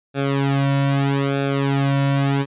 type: tone with flanger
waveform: sawtooth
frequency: 138.59 Hz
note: C#3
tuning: in tune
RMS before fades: -19 dBFS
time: 0.14-2.46 s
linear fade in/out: 50 ms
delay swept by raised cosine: 0.99 to 2.49 ms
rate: 0.79 Hz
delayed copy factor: -0.95
effects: resampled to 8000 Hz